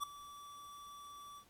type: tone with ADSR envelope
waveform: square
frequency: 1155 Hz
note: D6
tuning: 29 cents flat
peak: -34 dBFS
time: 0-1.45 s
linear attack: 33 ms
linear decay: 5 ms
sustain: -17 dB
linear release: 77 ms
effects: pink hiss -69 dBFS RMS until 1.49 s + AAC 64 kbps